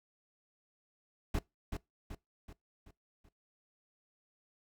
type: noise with echo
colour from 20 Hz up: brown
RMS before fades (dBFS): -32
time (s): 1.34-1.39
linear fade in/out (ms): 5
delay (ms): 380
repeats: 5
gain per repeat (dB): -6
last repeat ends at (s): 3.29
effects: noise-tail reverb RT60 0.2 s tail -23 dB re dry